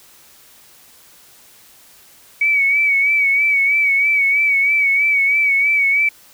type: tone with vibrato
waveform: sine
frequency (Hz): 2263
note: C#7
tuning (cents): +35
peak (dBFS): -12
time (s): 2.41-6.09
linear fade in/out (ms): 5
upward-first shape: sine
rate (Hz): 3.1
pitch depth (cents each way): 50
effects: white hiss -47 dBFS RMS until 6.33 s